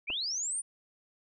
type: linear sweep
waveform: sine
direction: up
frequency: 2217 to 9440 Hz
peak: -31 dBFS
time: 0.07-0.62 s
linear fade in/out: 20 ms
type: clicks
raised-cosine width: 1 ms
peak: -30 dBFS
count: 2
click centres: 0.101 / 0.104 s
effects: none